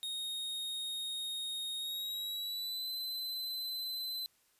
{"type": "tone with pitch glide", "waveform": "45% pulse", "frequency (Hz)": [3729, 4043], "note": ["A#7", "B7"], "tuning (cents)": [0, 40], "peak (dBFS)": -36, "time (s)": [0.03, 4.26], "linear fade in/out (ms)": 0, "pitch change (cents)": 140, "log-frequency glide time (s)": [1.77, 2.9], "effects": ["white hiss -71 dBFS RMS until 4.59 s", "resampled to 32000 Hz"]}